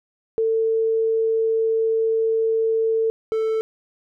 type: tone pair in turn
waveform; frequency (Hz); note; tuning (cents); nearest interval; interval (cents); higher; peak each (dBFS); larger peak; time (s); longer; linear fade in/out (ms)
sine / triangle; 447.6 / 442.2; A4 / A4; +30 / +9; unison; 21; first; -17; neither; 0.38-3.1 / 3.32-3.61; first; 0
effects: none